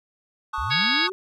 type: chord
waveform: triangle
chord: D# half-diminished seventh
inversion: second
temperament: equal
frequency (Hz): 880 / 1108.7 / 1244.5 / 1480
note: A5 / C#6 / D#6 / F#6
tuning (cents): 0 / 0 / 0 / 0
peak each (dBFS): -30 / -28 / -28 / -33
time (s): 0.53-1.1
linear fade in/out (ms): 10
type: linear sweep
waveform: sine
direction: up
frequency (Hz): 46.25 to 388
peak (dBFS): -29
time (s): 0.58-1.12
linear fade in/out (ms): 0
type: harmonic tone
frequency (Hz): 554.4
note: C#5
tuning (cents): 0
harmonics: 2 / 3 / 4 / 5 / 6 / 7 / 8 / 9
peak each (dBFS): -29 / -26 / -25 / -31 / -29 / -26 / -32 / -28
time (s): 0.7-1.08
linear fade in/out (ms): 20
effects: none